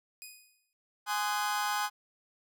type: tone with exponential decay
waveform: 10% pulse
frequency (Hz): 2489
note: D#7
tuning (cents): 0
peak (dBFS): -33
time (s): 0.22-0.73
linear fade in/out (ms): 0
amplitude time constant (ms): 110
type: chord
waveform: 40% pulse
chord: Ab dominant seventh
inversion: none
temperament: just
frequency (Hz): 830.6 / 1038.3 / 1245.9 / 1495.1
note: Ab5 / C6 / Eb6 / Gb6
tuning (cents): 0 / -14 / +2 / +18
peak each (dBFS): -32 / -35 / -36 / -36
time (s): 1.06-1.9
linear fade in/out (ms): 50
effects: none